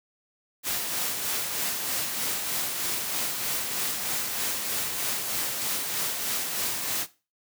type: noise with tremolo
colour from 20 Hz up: white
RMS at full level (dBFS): -28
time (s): 0.63-7.07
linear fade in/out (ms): 50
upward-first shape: sine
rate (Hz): 3.2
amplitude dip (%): 35
effects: noise-tail reverb RT60 0.3 s tail -17 dB re dry + high-pass 100 Hz 12 dB/octave